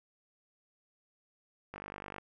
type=click train; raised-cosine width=0.5 ms; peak=-27 dBFS; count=23; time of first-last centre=1.74-2.183 s; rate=49.7 Hz; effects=none